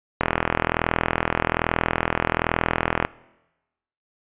click train, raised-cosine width 0.5 ms, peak -3 dBFS, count 118, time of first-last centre 0.21-3.05 s, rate 41.2 Hz, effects noise-tail reverb RT60 1.0 s tail -21 dB re dry + resampled to 8000 Hz

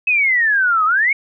sine exponential two-way sweep, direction down then up, 2592 to 1229 to 2264 Hz, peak -12 dBFS, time 0.07-1.13 s, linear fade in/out 5 ms, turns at 0.85 s, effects none

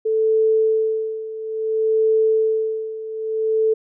sine tone with tremolo, 440 Hz, A4, in tune, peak -13 dBFS, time 0.05-3.74 s, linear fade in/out 10 ms, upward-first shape sine, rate 0.59 Hz, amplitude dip 80%, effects none

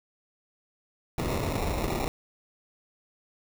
pink noise with sample-and-hold, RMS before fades -29 dBFS, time 1.18-2.08 s, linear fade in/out 0 ms, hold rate 1575 Hz, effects none

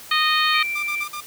harmonic tone, 618 Hz, D#5, 12 cents flat, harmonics 2 / 3 / 4 / 5 / 6 / 7, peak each -21 / -23 / -24 / -25 / -26 / -26 dBFS, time 0.11-0.63 s, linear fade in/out 5 ms
sine tone, 2349 Hz, D7, in tune, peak -23 dBFS, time 0.53-1.05 s, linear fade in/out 20 ms
sawtooth tone bursts, 1198 Hz, D6, 34 cents sharp, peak -25 dBFS, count 4, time 0.75-1.209 s, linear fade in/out 10 ms, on 81 ms, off 45 ms
effects white hiss -41 dBFS RMS until 1.26 s

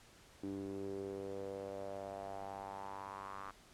sawtooth tone with band-pass filter sweep, 98 Hz, G2, in tune, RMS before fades -45 dBFS, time 0.43-3.51 s, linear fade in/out 5 ms, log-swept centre 310 to 1200 Hz, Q 4.5, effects pink hiss -62 dBFS RMS until 3.73 s + low-pass 10000 Hz 12 dB/octave

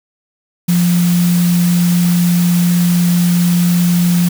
sine tone in noise, 175 Hz, F3, 4 cents sharp, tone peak -9 dBFS, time 0.68-4.29 s, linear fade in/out 10 ms, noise white, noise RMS -24 dBFS, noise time 0.68-4.29 s, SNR +12 dB, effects none

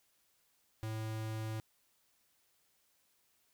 square tone, 110 Hz, A2, in tune, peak -38 dBFS, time 0.83-1.6 s, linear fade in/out 0 ms, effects white hiss -74 dBFS RMS until 3.53 s

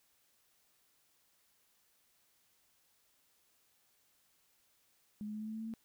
sine tone with pitch steps, 209.7 / 211.9 / 214.1 / 216.3 / 218.6 / 220.9 / 223.2 / 225.5 Hz, G#3 / G#3 / A3 / A3 / A3 / A3 / A3 / A3, +17 / +35 / -47 / -29 / -11 / +7 / +25 / +43 cents, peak -39 dBFS, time 5.21-5.738 s, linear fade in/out 0 ms, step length 66 ms, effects white hiss -73 dBFS RMS until 5.84 s

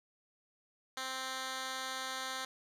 10% pulse tone with band-pass filter, 261.6 Hz, C4, in tune, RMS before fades -40 dBFS, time 0.97-2.45 s, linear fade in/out 2 ms, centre 3800 Hz, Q 0.62, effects none

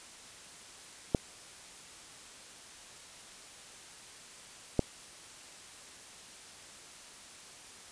clicks, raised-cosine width 2 ms, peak -11 dBFS, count 2, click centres 1.148 / 4.793 s, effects white hiss -51 dBFS RMS until 7.91 s + resampled to 22050 Hz

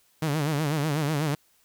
sawtooth tone with vibrato, 150 Hz, D3, 37 cents sharp, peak -20 dBFS, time 0.22-1.35 s, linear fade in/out 5 ms, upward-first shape sine, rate 8.1 Hz, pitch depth 120 cents each way, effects white hiss -64 dBFS RMS until 1.64 s

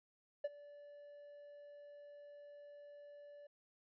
triangle tone with ADSR envelope, 580 Hz, D5, 22 cents flat, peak -31 dBFS, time 0.44-3.47 s, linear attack 8 ms, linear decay 32 ms, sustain -21 dB, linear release 6 ms, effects tanh soft clip ceiling -28 dBFS + resampled to 11025 Hz

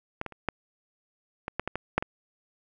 clicks, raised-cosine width 0.5 ms, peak -16 / -20 / -30 / -11 / -17 / -12 / -15 / -15 / -7 / -16 dBFS, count 10, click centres 0.214 / 0.263 / 0.323 / 0.487 / 1.481 / 1.596 / 1.676 / 1.756 / 1.98 / 2.025 s, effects none

